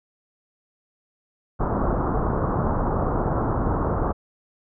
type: low-pass noise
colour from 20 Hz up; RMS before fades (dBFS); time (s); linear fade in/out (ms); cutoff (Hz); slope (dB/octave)
pink; -23; 1.59-4.13; 20; 1300; 48
effects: none